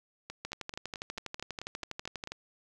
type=two click trains; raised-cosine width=0.2 ms; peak=-20 / -23 dBFS; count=24 / 10; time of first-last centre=0.45-2.32 / 0.3-2.274 s; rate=12.3 / 4.56 Hz; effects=none